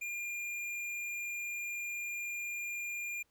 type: tone with hard clipping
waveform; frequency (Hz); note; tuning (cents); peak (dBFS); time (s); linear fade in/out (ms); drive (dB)
sine; 2406; D7; +41; -38; 0.01-3.23; 10; 13
effects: pink hiss -75 dBFS RMS until 3.3 s